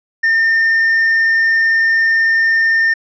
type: tone with hard clipping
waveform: triangle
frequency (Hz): 1811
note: A6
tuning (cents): +49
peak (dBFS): -9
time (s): 0.23-2.94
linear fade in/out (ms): 10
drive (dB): 1
effects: resampled to 16000 Hz